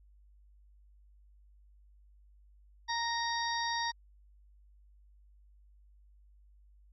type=harmonic tone; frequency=932.3 Hz; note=A#5; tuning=in tune; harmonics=1 / 2 / 4 / 5 / 6; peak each=-34 / -37 / -40 / -41 / -42 dBFS; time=2.88-3.92 s; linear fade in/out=20 ms; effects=added 50 Hz sine -58 dBFS peak until 6.92 s